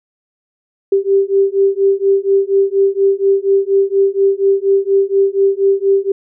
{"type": "beating tone pair", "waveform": "sine", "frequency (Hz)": [390.6, 394.8], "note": ["G4", "G4"], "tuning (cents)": [-6, 12], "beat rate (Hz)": 4.2, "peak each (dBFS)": -13, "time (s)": [0.92, 6.12], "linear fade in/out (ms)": 5, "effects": []}